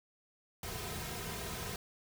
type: noise with comb filter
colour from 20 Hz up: pink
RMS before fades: -41 dBFS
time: 0.63-1.76 s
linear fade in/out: 2 ms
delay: 3.5 ms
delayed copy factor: -0.7
effects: none